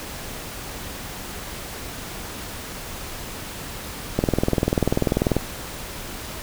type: click train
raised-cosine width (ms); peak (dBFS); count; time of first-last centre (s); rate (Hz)
2; -5; 25; 4.19-5.366; 20.4
effects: pink hiss -34 dBFS RMS until 6.42 s